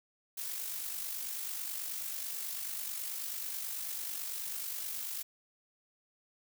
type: noise with amplitude modulation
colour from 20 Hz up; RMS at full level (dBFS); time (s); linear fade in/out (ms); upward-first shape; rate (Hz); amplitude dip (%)
blue; -37; 0.37-5.23; 10; sine; 49.2; 45
effects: none